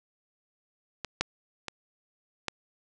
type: clicks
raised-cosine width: 0.2 ms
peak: -16 / -8 / -17 / -12 dBFS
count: 4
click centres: 1.047 / 1.21 / 1.683 / 2.483 s
effects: resampled to 22050 Hz + 8-bit